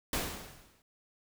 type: noise with exponential decay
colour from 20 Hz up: pink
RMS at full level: -30 dBFS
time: 0.13-0.82 s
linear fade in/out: 2 ms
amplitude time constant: 150 ms
effects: none